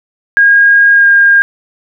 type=tone with pitch glide; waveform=sine; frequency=1629 to 1614 Hz; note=G#6 to G#6; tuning=-34 to -50 cents; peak=-3 dBFS; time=0.37-1.42 s; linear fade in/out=0 ms; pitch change=-16 cents; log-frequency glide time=0.93-1.07 s; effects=none